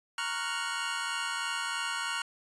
25% pulse chord, Gb major seventh, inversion first, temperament equal, 932.3 / 1108.7 / 1396.9 / 1480 Hz, Bb5 / Db6 / F6 / Gb6, 0 / 0 / 0 / 0 cents, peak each -35 / -35 / -32 / -33 dBFS, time 0.18-2.22 s, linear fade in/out 2 ms, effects resampled to 22050 Hz

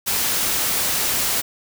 white noise, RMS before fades -21 dBFS, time 0.06-1.42 s, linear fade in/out 20 ms, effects none

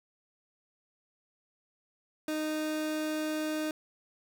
30% pulse tone, 308.9 Hz, D#4, 12 cents flat, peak -28 dBFS, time 2.28-3.71 s, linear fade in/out 2 ms, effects none

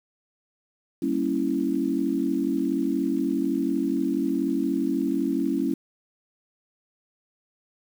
sine chord, G diminished seventh, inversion none, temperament equal, 196 / 233.1 / 277.2 / 329.6 Hz, G3 / Bb3 / Db4 / Fb4, 0 / 0 / 0 / 0 cents, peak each -31 / -30 / -25 / -27 dBFS, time 1.02-5.74 s, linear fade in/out 5 ms, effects 8-bit

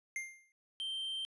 square tone with exponential decay, 2107 Hz, C7, 12 cents sharp, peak -35 dBFS, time 0.16-0.52 s, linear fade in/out 1 ms, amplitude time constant 78 ms
triangle tone, 3136 Hz, G7, in tune, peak -35 dBFS, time 0.8-1.25 s, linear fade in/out 0 ms
effects resampled to 24000 Hz

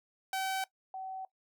sawtooth / sine tone pair in turn, 766 / 759.8 Hz, G5 / F#5, -40 / +46 cents, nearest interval unison, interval 14 cents, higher first, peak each -28 / -38 dBFS, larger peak first, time 0.33-0.64 / 0.94-1.25 s, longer neither, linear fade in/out 2 ms, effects noise-tail reverb RT60 0.1 s tail -19 dB re dry

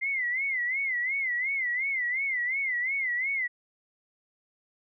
sine tone with vibrato, 2064 Hz, C7, 24 cents flat, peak -26 dBFS, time 0.01-3.48 s, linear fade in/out 20 ms, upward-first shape sine, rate 2.8 Hz, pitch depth 130 cents each way, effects none

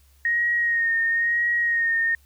sine tone with vibrato, 1864.7 Hz, A#6, in tune, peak -19 dBFS, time 0.25-2.15 s, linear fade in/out 2 ms, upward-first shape sine, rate 1 Hz, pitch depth 31 cents each way, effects added 69 Hz sine -54 dBFS peak until 2.25 s + white hiss -62 dBFS RMS until 2.25 s

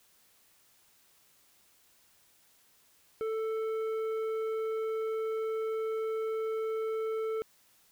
triangle tone with tanh clipping, 441.7 Hz, A4, 7 cents sharp, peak -32 dBFS, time 3.21-7.42 s, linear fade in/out 0 ms, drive 13 dB, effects white hiss -65 dBFS RMS until 7.91 s

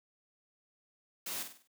white noise with echo, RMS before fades -39 dBFS, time 1.26-1.43 s, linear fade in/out 5 ms, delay 49 ms, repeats 5, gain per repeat -7 dB, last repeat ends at 1.675 s, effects high-pass 150 Hz 12 dB/octave

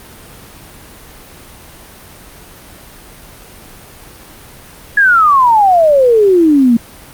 sine exponential sweep, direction down, 1700 to 225.5 Hz, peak -5 dBFS, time 4.97-6.77 s, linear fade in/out 5 ms, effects pink hiss -36 dBFS RMS until 7.13 s + Opus 32 kbps

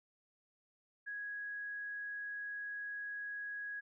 sine tone, 1661.2 Hz, G#6, in tune, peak -40 dBFS, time 1.06-3.81 s, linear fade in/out 20 ms, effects none

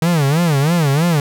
45% pulse tone with vibrato, 154.6 Hz, D#3, 11 cents flat, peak -12 dBFS, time 0.02-1.2 s, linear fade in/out 2 ms, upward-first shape sine, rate 3.1 Hz, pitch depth 220 cents each way, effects none

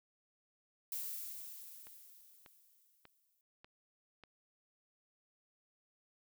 violet noise with exponential decay, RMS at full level -40 dBFS, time 0.92-3.41 s, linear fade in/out 1 ms, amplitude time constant 540 ms
click train, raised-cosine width 0.3 ms, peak -39 dBFS, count 5, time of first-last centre 1.87-4.237 s, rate 1.69 Hz
effects none

